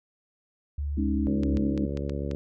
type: tone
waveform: sine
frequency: 72.2 Hz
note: D2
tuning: 29 cents flat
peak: -27 dBFS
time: 0.78-1.58 s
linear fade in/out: 5 ms
type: chord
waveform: sine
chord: Ab suspended fourth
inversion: none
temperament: just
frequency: 207.7 / 276.9 / 311.5 Hz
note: Ab3 / Db4 / Eb4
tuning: 0 / -2 / +2 cents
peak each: -28 / -30 / -30 dBFS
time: 0.97-1.86 s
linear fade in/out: 10 ms
type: harmonic tone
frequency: 70.5 Hz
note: C#2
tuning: 30 cents sharp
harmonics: 1 / 2 / 3 / 4 / 5 / 6 / 7 / 8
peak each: -32 / -35 / -37 / -38 / -39 / -40 / -40 / -41 dBFS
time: 1.27-2.35 s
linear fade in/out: 0 ms
type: clicks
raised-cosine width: 0.2 ms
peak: -24 dBFS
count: 6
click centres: 1.434 / 1.571 / 1.777 / 1.973 / 2.096 / 2.313 s
effects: none